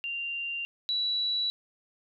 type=tone pair in turn; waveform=sine; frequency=2779 / 3930 Hz; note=F7 / B7; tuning=-9 / -9 cents; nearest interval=tritone; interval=600 cents; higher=second; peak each=-31 / -26 dBFS; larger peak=second; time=0.04-0.65 / 0.89-1.5 s; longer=neither; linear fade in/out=0 ms; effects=none